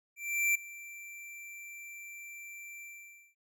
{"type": "tone with ADSR envelope", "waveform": "square", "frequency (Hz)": 2349, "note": "D7", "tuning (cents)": 0, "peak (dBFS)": -25, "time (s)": [0.16, 3.35], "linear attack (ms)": 390, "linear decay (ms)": 7, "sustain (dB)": -20, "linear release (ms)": 530, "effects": []}